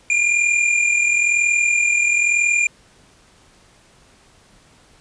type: tone pair together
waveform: square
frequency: 2370 / 2411 Hz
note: D7 / D7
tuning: +15 / +45 cents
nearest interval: unison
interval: 30 cents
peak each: -23 / -16 dBFS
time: 0.1-2.67 s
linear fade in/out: 2 ms
effects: pink hiss -52 dBFS RMS until 5 s + resampled to 22050 Hz